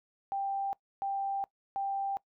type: tone bursts at uneven times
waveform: sine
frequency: 788 Hz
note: G5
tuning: 9 cents sharp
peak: -30 dBFS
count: 3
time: 0.32-0.73 / 1.02-1.44 / 1.76-2.17 s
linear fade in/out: 0 ms
effects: noise-tail reverb RT60 0.1 s tail -21 dB re dry